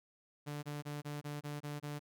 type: tone bursts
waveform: sawtooth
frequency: 146.83 Hz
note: D3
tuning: in tune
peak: -36 dBFS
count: 8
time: 0.46-1.995 s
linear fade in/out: 20 ms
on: 170 ms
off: 25 ms
effects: none